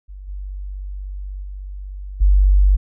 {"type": "tone with level steps", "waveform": "sine", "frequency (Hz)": 48.21, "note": "G1", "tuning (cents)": -28, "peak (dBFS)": [-32, -26, -28, -9], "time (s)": [0.08, 2.77], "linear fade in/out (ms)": 20, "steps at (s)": [0.27, 1.42, 2.2], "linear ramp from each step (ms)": 20, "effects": []}